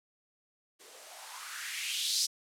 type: noise with band-pass filter sweep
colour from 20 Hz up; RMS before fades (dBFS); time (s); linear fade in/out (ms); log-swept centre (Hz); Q
violet; -36; 0.79-2.27; 20; 360 to 5300; 3.4
effects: low-pass 11000 Hz 12 dB/octave